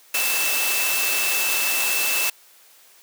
sine tone in noise, 2646 Hz, E7, 6 cents sharp, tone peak -24 dBFS, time 0.14-2.3 s, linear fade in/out 5 ms, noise white, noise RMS -23 dBFS, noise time 0.14-2.3 s, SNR -4 dB, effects white hiss -52 dBFS RMS until 3.02 s + high-pass 400 Hz 12 dB/octave

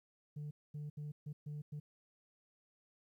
sine tone bursts at uneven times, 148.4 Hz, D3, 18 cents sharp, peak -39 dBFS, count 6, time 0.36-0.51 / 0.74-0.9 / 0.97-1.12 / 1.26-1.33 / 1.46-1.62 / 1.72-1.8 s, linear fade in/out 10 ms, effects tanh soft clip ceiling -40 dBFS + 13-bit

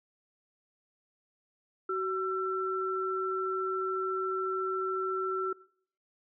sine tone pair together, 376.9 / 1343 Hz, F#4 / E6, +32 / +32 cents, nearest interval octave + minor seventh, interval 2200 cents, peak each -32 / -32 dBFS, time 1.89-5.53 s, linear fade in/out 5 ms, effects noise-tail reverb RT60 0.6 s tail -21 dB re dry

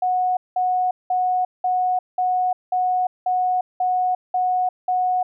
sine tone bursts, 733 Hz, F#5, 16 cents flat, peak -17 dBFS, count 10, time 0.02-5.23 s, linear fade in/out 5 ms, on 350 ms, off 190 ms, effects none

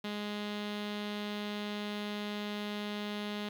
sawtooth tone with low-pass filter, 207.7 Hz, G#3, in tune, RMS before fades -38 dBFS, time 0.04-3.49 s, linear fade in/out 5 ms, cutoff 3600 Hz, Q 3, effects 9-bit

